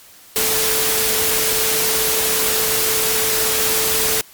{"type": "tone in noise", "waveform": "sine", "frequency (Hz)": 440, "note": "A4", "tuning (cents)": 0, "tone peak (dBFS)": -25, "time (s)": [0.36, 4.21], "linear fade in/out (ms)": 0, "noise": "white", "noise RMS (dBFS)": -18, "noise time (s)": [0.36, 4.21], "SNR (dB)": -10, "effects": ["white hiss -45 dBFS RMS until 4.33 s", "Opus 48 kbps"]}